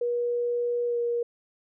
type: tone with pitch glide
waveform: sine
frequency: 480.6 to 474.3 Hz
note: B4 to A#4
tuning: -47 to +30 cents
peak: -24 dBFS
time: 0.01-1.23 s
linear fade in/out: 5 ms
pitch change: -23 cents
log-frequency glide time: 0.86-0.98 s
effects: none